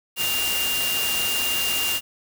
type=tone in noise; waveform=sine; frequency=2800 Hz; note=F7; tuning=4 cents sharp; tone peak=-24 dBFS; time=0.16-2.01 s; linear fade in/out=50 ms; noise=white; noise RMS=-26 dBFS; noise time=0.16-2.01 s; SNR=-1 dB; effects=none